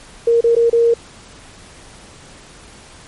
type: tone with dropouts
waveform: sine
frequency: 466.2 Hz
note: A#4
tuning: in tune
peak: -9 dBFS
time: 0.27-0.94 s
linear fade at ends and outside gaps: 5 ms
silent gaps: 0.408-0.44 / 0.552-0.564 / 0.698-0.728 s
effects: pink hiss -41 dBFS RMS until 3.07 s + MP3 48 kbps